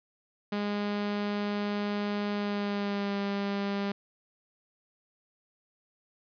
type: tone with pitch glide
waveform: sawtooth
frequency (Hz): 205.5 to 200.2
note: G#3 to G3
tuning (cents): -18 to +37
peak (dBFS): -25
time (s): 0.52-3.92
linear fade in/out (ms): 5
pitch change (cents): -45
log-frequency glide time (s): 2.33-3.17
effects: resampled to 11025 Hz + 11-bit